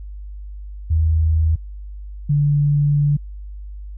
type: tone pair in turn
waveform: sine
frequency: 79.8 / 145.34 Hz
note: D#2 / D3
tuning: +44 / -18 cents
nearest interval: minor seventh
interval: 1038 cents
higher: second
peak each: -13 dBFS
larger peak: neither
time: 0.9-1.56 / 2.29-3.17 s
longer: second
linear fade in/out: 10 ms
effects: added 50 Hz sine -30 dBFS peak until 3.97 s